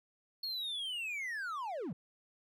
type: linear sweep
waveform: triangle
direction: down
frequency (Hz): 4367 to 133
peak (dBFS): -35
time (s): 0.43-1.93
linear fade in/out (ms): 5
effects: none